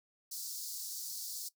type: high-pass noise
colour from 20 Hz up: pink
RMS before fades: -42 dBFS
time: 0.31-1.49 s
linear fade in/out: 10 ms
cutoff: 4400 Hz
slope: 48 dB/octave
effects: noise-tail reverb RT60 0.1 s tail -18 dB re dry